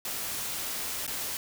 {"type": "noise with dropouts", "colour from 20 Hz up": "white", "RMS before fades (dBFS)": -34, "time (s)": [0.05, 1.37], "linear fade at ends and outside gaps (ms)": 1, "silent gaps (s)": [1.066, 1.077], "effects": []}